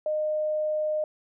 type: tone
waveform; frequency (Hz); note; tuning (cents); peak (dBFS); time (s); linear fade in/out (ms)
sine; 613; D#5; -26; -24; 0.06-1.04; 2
effects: none